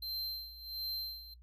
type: tone with tremolo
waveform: square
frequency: 4126 Hz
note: C8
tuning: 25 cents flat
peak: -36 dBFS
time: 0.02-1.34 s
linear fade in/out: 5 ms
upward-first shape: sine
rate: 1.4 Hz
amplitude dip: 80%
effects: noise-tail reverb RT60 0.1 s tail -18 dB re dry + added 60 Hz sine -54 dBFS peak until 1.42 s